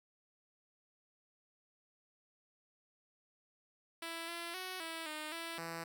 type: tone with pitch steps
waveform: 5% pulse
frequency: 331.8 / 339.9 / 371.2 / 327.3 / 306.5 / 332.3 / 166 Hz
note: E4 / F4 / F#4 / E4 / D#4 / E4 / E3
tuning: +11 / -47 / +6 / -12 / -26 / +14 / +12 cents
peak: -30 dBFS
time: 4.02-5.84 s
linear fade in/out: 5 ms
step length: 260 ms
effects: none